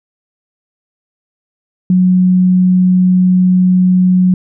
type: tone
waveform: sine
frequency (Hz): 183.1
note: F#3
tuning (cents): -18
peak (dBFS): -6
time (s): 1.9-4.34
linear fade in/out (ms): 2
effects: none